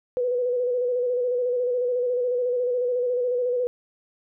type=tone with vibrato; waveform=sine; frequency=493.9 Hz; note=B4; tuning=in tune; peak=-21 dBFS; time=0.17-3.67 s; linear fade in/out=0 ms; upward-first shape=square; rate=14 Hz; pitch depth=32 cents each way; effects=none